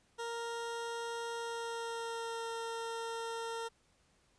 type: tone with pitch glide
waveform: 20% pulse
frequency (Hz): 465.5 to 458.6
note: A#4 to A#4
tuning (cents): -2 to -28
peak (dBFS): -33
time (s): 0.18-3.69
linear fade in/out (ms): 20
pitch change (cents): -26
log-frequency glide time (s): 1.35-2.48
effects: pink hiss -71 dBFS RMS until 4.38 s + resampled to 22050 Hz